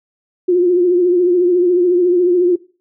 sine tone with vibrato, 356.2 Hz, F4, 34 cents sharp, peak -9 dBFS, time 0.48-2.56 s, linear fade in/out 10 ms, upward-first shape triangle, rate 14 Hz, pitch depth 63 cents each way, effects noise-tail reverb RT60 0.4 s tail -21 dB re dry

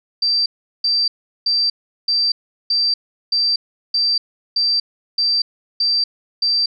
sine tone bursts, 4684 Hz, D8, 5 cents flat, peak -14 dBFS, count 11, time 0.22-6.66 s, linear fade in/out 5 ms, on 240 ms, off 380 ms, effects none

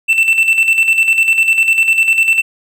triangle tone with tremolo, 2672 Hz, E7, 23 cents sharp, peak -5 dBFS, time 0.08-2.42 s, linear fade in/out 20 ms, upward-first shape square, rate 10 Hz, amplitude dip 55%, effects none

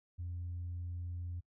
sine tone, 87.4 Hz, F2, 2 cents sharp, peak -37 dBFS, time 0.18-1.41 s, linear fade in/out 20 ms, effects noise-tail reverb RT60 0.1 s tail -24 dB re dry + tanh soft clip ceiling -35 dBFS

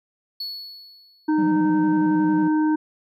triangle tone with exponential decay, 4400 Hz, C#8, 14 cents flat, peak -25 dBFS, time 0.4-1.51 s, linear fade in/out 5 ms, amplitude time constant 240 ms
harmonic tone, 308.5 Hz, D#4, 15 cents flat, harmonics 1 / 3 / 5, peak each -17 / -28 / -35 dBFS, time 1.28-2.76 s, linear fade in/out 10 ms
triangle tone with vibrato, 185 Hz, F#3, in tune, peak -23 dBFS, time 1.38-2.48 s, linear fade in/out 5 ms, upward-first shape square, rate 11 Hz, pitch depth 110 cents each way
effects none

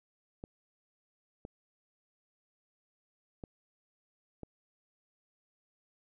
clicks, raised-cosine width 2 ms, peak -29 dBFS, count 4, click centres 0.439 / 1.451 / 3.438 / 4.433 s, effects none

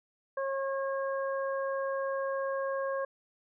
harmonic tone, 543 Hz, C#5, 36 cents flat, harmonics 1 / 2 / 3, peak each -31 / -37 / -41 dBFS, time 0.37-3.05 s, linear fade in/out 5 ms, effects none

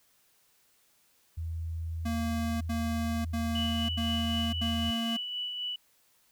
sine tone, 82.1 Hz, E2, 6 cents flat, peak -32 dBFS, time 1.37-4.91 s, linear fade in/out 10 ms
square tone bursts, 230 Hz, A#3, 23 cents flat, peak -31 dBFS, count 5, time 2.05-5.17 s, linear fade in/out 10 ms, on 560 ms, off 80 ms
sine tone with tremolo, 2960 Hz, F#7, in tune, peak -31 dBFS, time 3.55-5.76 s, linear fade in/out 5 ms, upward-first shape sine, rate 3.9 Hz, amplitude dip 35%
effects white hiss -67 dBFS RMS until 6.31 s

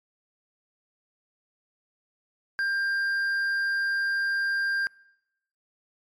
sine tone with hard clipping, 1593 Hz, G6, 27 cents sharp, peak -25 dBFS, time 2.59-4.87 s, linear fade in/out 0 ms, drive 4 dB, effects noise-tail reverb RT60 0.9 s tail -25 dB re dry + MP3 96 kbps

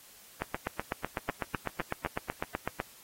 two click trains, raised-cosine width 0.5 ms, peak -16 / -16 dBFS, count 20 / 4, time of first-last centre 0.42-2.801 / 1.29-2.061 s, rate 7.98 / 3.89 Hz, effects white hiss -55 dBFS RMS until 3.03 s + AAC 48 kbps

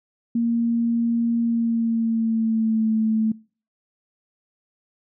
sine tone with pitch glide, 233 to 219.9 Hz, A#3 to A3, -1 to -1 cents, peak -18 dBFS, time 0.35-3.32 s, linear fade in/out 5 ms, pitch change -100 cents, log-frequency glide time 1.41-2.91 s, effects noise-tail reverb RT60 0.4 s tail -24 dB re dry

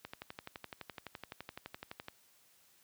click train, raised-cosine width 0.3 ms, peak -27 dBFS, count 25, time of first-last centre 0.05-2.084 s, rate 11.8 Hz, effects white hiss -67 dBFS RMS until 2.83 s + high-pass 60 Hz 12 dB/octave

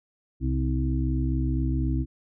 harmonic tone with a mistuned harmonic, 64.1 Hz, C2, 35 cents flat, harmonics 1 / 2 / 4 / 5, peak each -25 / -28 / -31 / -32 dBFS, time 0.4-2.06 s, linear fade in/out 50 ms, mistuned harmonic 2, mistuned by +44 cents, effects none

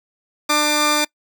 10% pulse tone pair together, 298.5 / 1191 Hz, D4 / D6, +28 / +24 cents, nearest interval 2 octaves, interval 2396 cents, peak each -10 dBFS, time 0.49-1.05 s, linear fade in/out 10 ms, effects noise-tail reverb RT60 0.1 s tail -24 dB re dry

